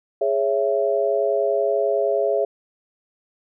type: chord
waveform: sine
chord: C# minor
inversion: second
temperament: just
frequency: 415.8 / 554.4 / 665.2 Hz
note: G#4 / C#5 / E5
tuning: +2 / 0 / +16 cents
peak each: -22 dBFS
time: 0.21-2.45 s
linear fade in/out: 5 ms
effects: none

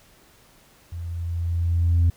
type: tone with level ramp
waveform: sine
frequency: 85.1 Hz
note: F2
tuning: 44 cents flat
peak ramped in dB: -30 to -12 dBFS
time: 0.92-2.1 s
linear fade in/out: 5 ms
effects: tanh soft clip ceiling -13 dBFS + pink hiss -55 dBFS RMS until 2.16 s

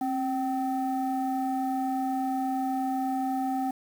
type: tone pair together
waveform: sine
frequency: 266.4 / 771 Hz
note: C4 / G5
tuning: +31 / -29 cents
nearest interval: octave + tritone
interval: 1840 cents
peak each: -27 dBFS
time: 0.01-3.71 s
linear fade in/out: 5 ms
effects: tanh soft clip ceiling -22 dBFS + 8-bit

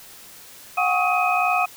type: tone cluster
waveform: sine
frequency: 726 / 789 / 1111 / 1266 / 2509 Hz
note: F#5 / G5 / C#6 / D#6 / D#7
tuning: -33 / +11 / +4 / +30 / +14 cents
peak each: -21 / -28 / -29 / -24 / -23 dBFS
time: 0.77-1.66 s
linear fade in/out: 10 ms
effects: white hiss -44 dBFS RMS until 1.76 s

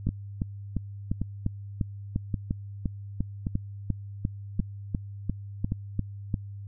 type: two click trains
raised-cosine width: 5 ms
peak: -14 / -15 dBFS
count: 19 / 6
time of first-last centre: 0.07-6.342 / 0.09-5.721 s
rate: 2.87 / 0.888 Hz
effects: added 100 Hz sine -37 dBFS peak until 6.67 s

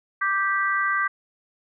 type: chord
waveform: sine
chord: G major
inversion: second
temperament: just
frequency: 1176 / 1568 / 1960 Hz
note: D6 / G6 / B6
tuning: +2 / 0 / -14 cents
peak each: -24 / -24 / -27 dBFS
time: 0.21-1.08 s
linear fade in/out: 10 ms
effects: none

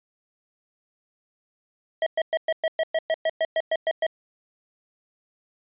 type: tone bursts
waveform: square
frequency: 643 Hz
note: E5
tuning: 43 cents flat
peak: -21 dBFS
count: 14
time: 2.02-4.066 s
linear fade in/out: 2 ms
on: 44 ms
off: 110 ms
effects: resampled to 8000 Hz

